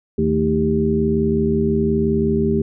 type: harmonic tone with a mistuned harmonic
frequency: 78.9 Hz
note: D#2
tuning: 25 cents sharp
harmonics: 1 / 2 / 3 / 4 / 5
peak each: -25 / -23 / -19 / -27 / -19 dBFS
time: 0.18-2.62 s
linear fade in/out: 5 ms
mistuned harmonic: 3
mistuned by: -100 cents
effects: none